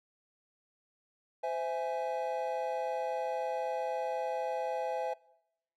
triangle chord, C augmented, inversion none, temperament equal with one note detuned, 515.5 / 659.3 / 830.6 Hz, C5 / E5 / G#5, -26 / 0 / 0 cents, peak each -34 dBFS, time 1.43-5.14 s, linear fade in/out 10 ms, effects noise-tail reverb RT60 0.8 s tail -22 dB re dry

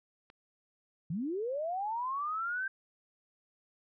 click, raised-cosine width 0.3 ms, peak -38 dBFS, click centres 0.301 s
sine linear sweep, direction up, 145.6 to 1582 Hz, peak -32 dBFS, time 1.1-2.68 s, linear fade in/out 5 ms
effects none

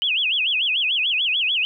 sine tone with vibrato, 2905 Hz, F#7, 32 cents flat, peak -18 dBFS, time 0.02-1.65 s, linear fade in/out 0 ms, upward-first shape sine, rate 6.8 Hz, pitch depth 280 cents each way, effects none

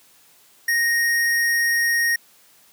square tone, 1864.7 Hz, A#6, in tune, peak -18 dBFS, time 0.68-2.16 s, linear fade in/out 5 ms, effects white hiss -54 dBFS RMS until 2.72 s + high-pass 100 Hz 12 dB/octave

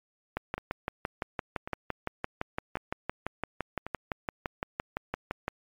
two click trains, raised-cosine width 0.5 ms, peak -15 / -21 dBFS, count 31 / 4, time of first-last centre 0.37-5.481 / 0.58-3.866 s, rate 5.87 / 0.913 Hz, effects MP3 96 kbps

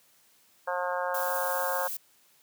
harmonic tone, 179.2 Hz, F3, 45 cents sharp, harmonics 3 / 4 / 5 / 6 / 7 / 8 / 9, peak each -32 / -36 / -34 / -36 / -40 / -39 / -38 dBFS, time 0.67-1.88 s, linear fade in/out 10 ms
violet noise, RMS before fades -35 dBFS, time 1.14-1.97 s, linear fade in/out 5 ms
effects white hiss -63 dBFS RMS until 2.42 s + high-pass 100 Hz 12 dB/octave

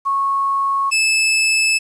sine / sawtooth tone pair in turn, 1100 / 2616 Hz, C#6 / E7, -14 / -14 cents, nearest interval octave + minor third, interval 1500 cents, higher second, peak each -15 / -10 dBFS, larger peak second, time 0.05-0.91 / 0.91-1.79 s, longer second, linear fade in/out 20 ms, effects resampled to 24000 Hz + 8-bit

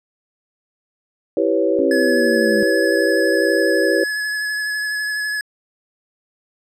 sine chord, C# half-diminished seventh, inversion first, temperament equal, 329.6 / 392 / 493.9 / 554.4 Hz, E4 / G4 / B4 / C#5, 0 / 0 / 0 / 0 cents, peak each -20 dBFS, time 1.37-4.04 s, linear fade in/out 2 ms
sine linear sweep, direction down, 279.4 to 207.7 Hz, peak -20 dBFS, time 1.79-2.63 s, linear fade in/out 0 ms
square tone with vibrato, 1700 Hz, G#6, 40 cents sharp, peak -21 dBFS, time 1.91-5.41 s, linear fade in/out 2 ms, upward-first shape sine, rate 12 Hz, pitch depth 16 cents each way
effects low-pass 10000 Hz 12 dB/octave

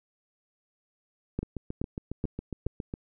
two click trains, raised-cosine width 3 ms, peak -16 / -21 dBFS, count 4 / 12, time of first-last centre 1.39-2.667 / 1.43-2.939 s, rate 2.35 / 7.29 Hz, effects none

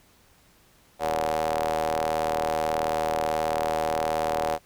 sawtooth ring-modulated tone, 78.5 Hz, D#2, 16 cents sharp, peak -17 dBFS, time 0.99-4.59 s, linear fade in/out 50 ms, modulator 647 Hz, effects pink hiss -59 dBFS RMS until 4.65 s

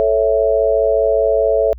sine chord, A major, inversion none, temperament equal, 440 / 554.4 / 659.3 Hz, A4 / C#5 / E5, 0 / 0 / 0 cents, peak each -16 dBFS, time 0-1.73 s, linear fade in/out 0 ms, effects added 60 Hz sine -31 dBFS peak until 1.78 s

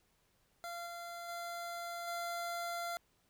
25% pulse tone with level steps, 689 Hz, F5, 24 cents flat, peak -38 / -40 / -37 / -34 dBFS, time 0.64-2.97 s, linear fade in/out 0 ms, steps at 0.86 / 1.28 / 2.07 s, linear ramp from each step 10 ms, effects pink hiss -74 dBFS RMS until 3.29 s

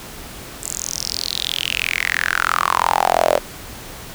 sawtooth tone with high-pass filter sweep, 42.99 Hz, F1, 27 cents flat, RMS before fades -20 dBFS, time 0.62-3.39 s, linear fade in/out 20 ms, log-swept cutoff 7900 to 560 Hz, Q 6.5, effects pink hiss -35 dBFS RMS until 4.14 s

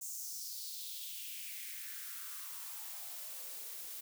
blue noise with high-pass filter sweep, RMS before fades -45 dBFS, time 0.01-4.01 s, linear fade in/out 10 ms, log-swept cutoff 7200 to 340 Hz, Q 3.4, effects none

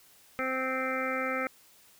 harmonic tone, 260.7 Hz, C4, 6 cents flat, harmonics 1 / 2 / 3 / 5 / 6 / 7 / 8 / 9, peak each -37 / -34 / -42 / -34 / -40 / -42 / -36 / -40 dBFS, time 0.39-1.47 s, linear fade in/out 0 ms, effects white hiss -59 dBFS RMS until 1.99 s

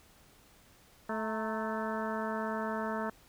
harmonic tone with a mistuned harmonic, 218.9 Hz, A3, 9 cents flat, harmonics 1 / 2 / 3 / 4 / 5 / 6 / 7 / 8, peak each -37 / -40 / -39 / -40 / -43 / -42 / -44 / -46 dBFS, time 1.09-3.1 s, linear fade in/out 5 ms, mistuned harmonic 4, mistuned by +71 cents, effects pink hiss -61 dBFS RMS until 3.28 s

